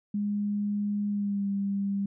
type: tone with pitch glide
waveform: sine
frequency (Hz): 205.5 to 198.73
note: G#3 to G3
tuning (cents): -18 to +24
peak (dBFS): -26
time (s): 0.14-2.06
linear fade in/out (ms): 5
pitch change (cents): -58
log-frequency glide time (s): 1.08-1.48
effects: none